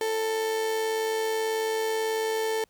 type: tone with amplitude modulation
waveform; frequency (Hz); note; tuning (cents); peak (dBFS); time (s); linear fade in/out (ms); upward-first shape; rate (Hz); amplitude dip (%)
35% pulse; 442.8; A4; +11; -22; 0.01-2.64; 2; sine; 98.3; 35
effects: pink hiss -67 dBFS RMS until 2.69 s